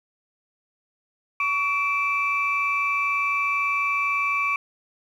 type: tone cluster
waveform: sine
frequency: 1131 / 2339 / 2611 Hz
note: C#6 / D7 / E7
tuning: +34 / -8 / -17 cents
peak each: -24 / -23 / -31 dBFS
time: 1.4-4.56 s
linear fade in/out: 2 ms
effects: tanh soft clip ceiling -12 dBFS + 9-bit